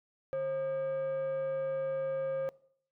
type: tone with frequency modulation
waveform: sine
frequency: 535 Hz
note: C5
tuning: 38 cents sharp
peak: -28 dBFS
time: 0.33-2.49 s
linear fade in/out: 0 ms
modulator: 684 Hz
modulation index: 0.24
effects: noise-tail reverb RT60 0.6 s tail -22 dB re dry + tanh soft clip ceiling -30 dBFS